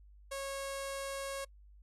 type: tone with low-pass filter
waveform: sawtooth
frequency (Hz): 548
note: C#5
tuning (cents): -20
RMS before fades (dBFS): -40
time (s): 0.31-1.45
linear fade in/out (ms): 10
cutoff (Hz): 10000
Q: 2.1
effects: noise-tail reverb RT60 0.1 s tail -26 dB re dry + added 50 Hz sine -55 dBFS peak until 1.82 s